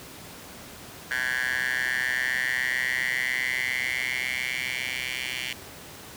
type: tone with high-pass filter sweep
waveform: 10% pulse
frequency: 127.3 Hz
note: C3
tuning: 47 cents flat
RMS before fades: -28 dBFS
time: 1.11-5.53 s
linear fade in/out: 2 ms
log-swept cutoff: 1600 to 2500 Hz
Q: 7.7
effects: pink hiss -43 dBFS RMS until 6.16 s + high-pass 80 Hz 12 dB/octave